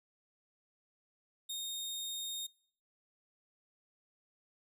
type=tone; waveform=sawtooth; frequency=3695 Hz; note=A#7; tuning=16 cents flat; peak=-35 dBFS; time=1.49-2.47 s; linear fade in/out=10 ms; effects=noise-tail reverb RT60 0.6 s tail -25 dB re dry